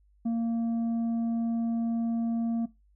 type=tone with tanh clipping; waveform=sine; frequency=230.5 Hz; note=A#3; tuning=19 cents flat; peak=-26 dBFS; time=0.25-2.66 s; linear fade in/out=10 ms; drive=4 dB; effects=noise-tail reverb RT60 0.2 s tail -18 dB re dry + added 50 Hz sine -60 dBFS peak until 2.95 s